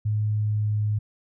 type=tone with pitch glide; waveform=sine; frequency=106.3 to 105.63 Hz; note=G#2 to G#2; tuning=+41 to +30 cents; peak=-21 dBFS; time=0.05-0.99 s; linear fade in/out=10 ms; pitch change=-11 cents; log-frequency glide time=0.27-0.78 s; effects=none